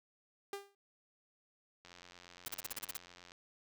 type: tone with exponential decay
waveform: sawtooth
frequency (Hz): 399.7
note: G4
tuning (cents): +34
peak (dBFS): -34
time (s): 0.53-0.75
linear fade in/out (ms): 2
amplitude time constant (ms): 47
type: click train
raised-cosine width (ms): 0.2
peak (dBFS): -37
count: 131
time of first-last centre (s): 1.85-3.319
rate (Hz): 88.5
type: noise bursts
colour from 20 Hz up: white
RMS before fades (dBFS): -40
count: 9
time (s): 2.46-2.971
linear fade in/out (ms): 5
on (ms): 23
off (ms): 38
effects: none

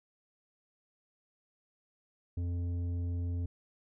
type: tone with tanh clipping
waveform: sine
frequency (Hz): 87.31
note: F2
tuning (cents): 0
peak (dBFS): -33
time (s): 2.37-3.46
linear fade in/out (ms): 5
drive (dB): 9
effects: none

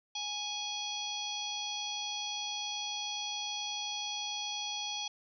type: harmonic tone with a mistuned harmonic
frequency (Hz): 830.6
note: G#5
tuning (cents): 0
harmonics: 1 / 3 / 4 / 5 / 6 / 7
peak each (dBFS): -43 / -45 / -38 / -44 / -48 / -43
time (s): 0.15-5.08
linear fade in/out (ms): 5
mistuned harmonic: 5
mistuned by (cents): +90
effects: none

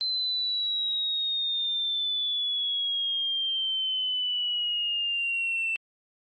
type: exponential sweep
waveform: sine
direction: down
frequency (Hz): 4089 to 2668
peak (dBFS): -24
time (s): 0.01-5.76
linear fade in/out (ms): 0
effects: tanh soft clip ceiling -21 dBFS + MP3 32 kbps

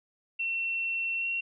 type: tone with pitch glide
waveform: sine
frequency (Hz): 2710 to 2734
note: E7 to F7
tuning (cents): +47 to -37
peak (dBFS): -28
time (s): 0.39-1.41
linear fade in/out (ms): 10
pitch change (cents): +16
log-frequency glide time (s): 1.18-1.26
effects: none

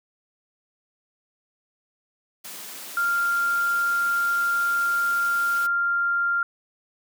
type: high-pass noise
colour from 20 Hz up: white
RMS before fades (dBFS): -38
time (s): 2.44-5.67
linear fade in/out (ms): 10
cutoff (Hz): 160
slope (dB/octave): 96
type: tone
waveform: sine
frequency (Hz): 1393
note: F6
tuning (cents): -5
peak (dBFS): -20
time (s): 2.97-6.43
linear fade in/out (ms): 2
effects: none

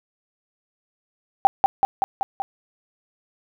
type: tone with echo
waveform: sine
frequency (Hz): 784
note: G5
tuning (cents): 0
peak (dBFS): -7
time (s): 1.45-1.47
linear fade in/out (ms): 0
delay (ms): 190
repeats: 5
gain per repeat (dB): -3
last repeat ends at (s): 2.42
effects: none

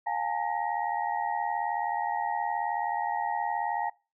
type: tone cluster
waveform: sine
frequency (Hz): 710 / 824 / 903 / 1891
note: F5 / G#5 / A5 / A#6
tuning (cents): +28 / -14 / +45 / +24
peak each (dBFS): -35 / -31 / -31 / -39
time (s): 0.06-3.9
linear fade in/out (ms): 10
effects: noise-tail reverb RT60 0.3 s tail -23 dB re dry

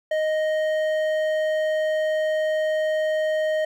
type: tone with hard clipping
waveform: triangle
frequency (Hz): 622.3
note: D#5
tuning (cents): 0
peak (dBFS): -22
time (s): 0.11-3.65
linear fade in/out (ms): 5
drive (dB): 12
effects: none

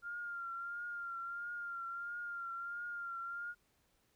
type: tone with vibrato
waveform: sine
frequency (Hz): 1395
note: F6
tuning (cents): -2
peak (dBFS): -40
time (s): 0.02-3.55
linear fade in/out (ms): 50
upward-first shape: triangle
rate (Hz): 1.5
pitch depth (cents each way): 42
effects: pink hiss -75 dBFS RMS until 4.15 s

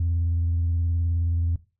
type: tone with vibrato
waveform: sine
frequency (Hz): 84.4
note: E2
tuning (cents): +41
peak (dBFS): -19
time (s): 0-1.56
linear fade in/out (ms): 5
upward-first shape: sine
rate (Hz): 19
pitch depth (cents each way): 43
effects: noise-tail reverb RT60 0.3 s tail -19 dB re dry + tanh soft clip ceiling -18 dBFS

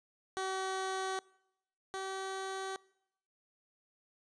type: tone pair in turn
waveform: 15% pulse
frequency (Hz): 380 / 383.5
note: F#4 / G4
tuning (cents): +46 / -38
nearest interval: unison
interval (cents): 16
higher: second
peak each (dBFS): -28 / -31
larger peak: first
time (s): 0.37-1.19 / 1.94-2.76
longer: neither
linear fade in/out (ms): 0
effects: noise-tail reverb RT60 0.8 s tail -24 dB re dry + resampled to 22050 Hz

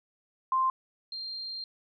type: tone pair in turn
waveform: sine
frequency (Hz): 1046.5 / 4186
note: C6 / C8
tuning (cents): 0 / 0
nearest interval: 2 octaves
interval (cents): 2400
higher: second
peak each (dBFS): -23 / -35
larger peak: first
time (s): 0.52-0.7 / 1.12-1.64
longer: second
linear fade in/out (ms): 2
effects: none

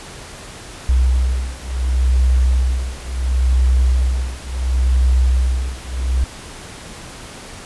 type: beating tone pair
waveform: sine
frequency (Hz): 63.1 / 63.81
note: B1 / C2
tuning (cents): +38 / -43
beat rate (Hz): 0.71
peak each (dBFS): -16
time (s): 0.89-6.24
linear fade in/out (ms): 0
effects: pink hiss -35 dBFS RMS until 7.65 s + resampled to 24000 Hz

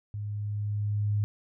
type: tone with level ramp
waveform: sine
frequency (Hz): 103.83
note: G#2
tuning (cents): 0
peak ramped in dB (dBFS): -32 to -23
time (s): 0.14-1.24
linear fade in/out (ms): 0
effects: none

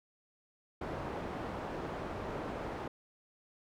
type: low-pass noise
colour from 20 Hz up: white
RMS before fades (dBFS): -40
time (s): 0.81-2.88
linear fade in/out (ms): 5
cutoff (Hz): 790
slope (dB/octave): 12
effects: none

